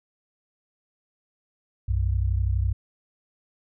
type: tone pair together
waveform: sine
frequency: 62.63 / 94.7 Hz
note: B1 / F#2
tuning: +25 / +41 cents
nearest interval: perfect fifth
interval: 716 cents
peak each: -23 / -24 dBFS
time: 1.88-2.73 s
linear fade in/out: 10 ms
effects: none

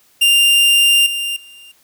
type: tone with level steps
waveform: 45% pulse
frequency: 2794 Hz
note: F7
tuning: in tune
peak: -9 / -19 / -38 dBFS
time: 0.21-1.72 s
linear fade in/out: 10 ms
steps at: 1.06 / 1.36 s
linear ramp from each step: 5 ms
effects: white hiss -54 dBFS RMS until 1.83 s

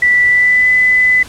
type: tone with pitch glide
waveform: sine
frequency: 1967 to 2005 Hz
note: B6 to B6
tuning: -7 to +26 cents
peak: -7 dBFS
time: 0.02-1.23 s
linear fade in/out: 5 ms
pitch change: +33 cents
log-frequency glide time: 0.24-0.68 s
effects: pink hiss -34 dBFS RMS until 1.28 s + low-pass 10000 Hz 12 dB/octave

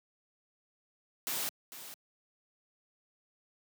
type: noise with echo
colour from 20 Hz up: white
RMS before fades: -35 dBFS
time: 1.27-1.49 s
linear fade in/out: 0 ms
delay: 450 ms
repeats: 1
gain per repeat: -12 dB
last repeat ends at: 1.94 s
effects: high-pass 150 Hz 12 dB/octave

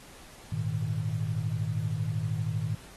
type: chord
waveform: sine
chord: Ab suspended second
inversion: none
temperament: equal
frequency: 103.83 / 116.54 / 155.56 Hz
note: Ab2 / Bb2 / Eb3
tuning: 0 / 0 / 0 cents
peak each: -32 dBFS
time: 0.52-2.75 s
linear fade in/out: 5 ms
effects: pink hiss -51 dBFS RMS until 2.96 s + AAC 32 kbps

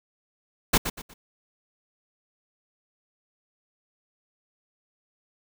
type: noise with echo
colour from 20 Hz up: pink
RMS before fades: -18 dBFS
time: 0.73-0.78 s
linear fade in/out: 10 ms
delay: 120 ms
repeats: 3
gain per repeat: -10 dB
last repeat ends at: 1.14 s
effects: none

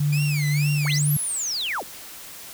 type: tone with tremolo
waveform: sine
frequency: 146.83 Hz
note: D3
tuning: in tune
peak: -18 dBFS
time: 0-1.17 s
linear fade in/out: 5 ms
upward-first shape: sine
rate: 2 Hz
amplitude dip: 25%
type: tone with vibrato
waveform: sawtooth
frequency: 2354 Hz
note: D7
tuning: 3 cents sharp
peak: -25 dBFS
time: 0.12-0.99 s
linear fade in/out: 10 ms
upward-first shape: sine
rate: 2.1 Hz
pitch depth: 280 cents each way
type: linear two-way sweep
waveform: sine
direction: up then down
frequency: 62.4 to 11910 to 62.4 Hz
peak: -24 dBFS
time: 0.84-1.84 s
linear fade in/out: 50 ms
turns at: 1.12 s
effects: white hiss -40 dBFS RMS until 2.53 s

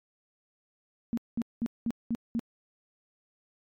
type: tone bursts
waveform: sine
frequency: 231.8 Hz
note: A#3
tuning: 10 cents flat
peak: -26 dBFS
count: 6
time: 1.13-2.394 s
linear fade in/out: 0 ms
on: 44 ms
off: 200 ms
effects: MP3 96 kbps

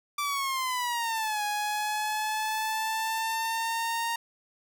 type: exponential two-way sweep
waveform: sawtooth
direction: down then up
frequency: 1174 to 830.6 to 929 Hz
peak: -24 dBFS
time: 0.18-4.16 s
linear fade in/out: 5 ms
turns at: 1.43 s
effects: none

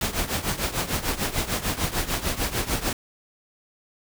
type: noise with tremolo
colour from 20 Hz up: pink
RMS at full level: -23 dBFS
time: 0.01-2.93 s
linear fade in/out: 2 ms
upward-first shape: triangle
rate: 6.7 Hz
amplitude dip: 85%
effects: none

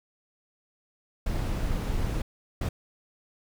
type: noise bursts at uneven times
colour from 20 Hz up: brown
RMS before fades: -28 dBFS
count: 2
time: 1.26-2.22 / 2.61-2.69 s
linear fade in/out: 5 ms
effects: none

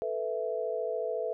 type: chord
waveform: sine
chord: A suspended second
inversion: none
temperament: equal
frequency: 440 / 493.9 / 659.3 Hz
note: A4 / B4 / E5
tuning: 0 / 0 / 0 cents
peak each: -34 dBFS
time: 0.02-1.33 s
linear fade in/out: 0 ms
effects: none

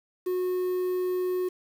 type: tone with quantisation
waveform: triangle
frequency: 364.8 Hz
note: F#4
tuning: 24 cents flat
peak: -23 dBFS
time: 0.26-1.49 s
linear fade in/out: 10 ms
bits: 8
effects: none

